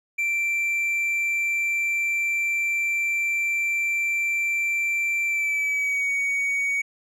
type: tone with pitch glide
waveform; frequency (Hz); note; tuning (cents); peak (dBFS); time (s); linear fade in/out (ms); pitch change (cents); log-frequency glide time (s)
triangle; 2348 to 2245; D7 to C#7; -1 to +21; -20; 0.18-6.82; 10; -78; 5.26-6.09
effects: none